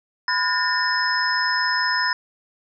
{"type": "tone cluster", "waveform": "sine", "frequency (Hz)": [1002, 1438, 1648, 1813, 5160], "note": ["B5", "F#6", "G#6", "A#6", "E8"], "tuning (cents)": [25, -50, -14, -49, -38], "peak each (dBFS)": [-24, -27, -31, -23, -25], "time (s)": [0.28, 2.13], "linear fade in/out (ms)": 2, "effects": []}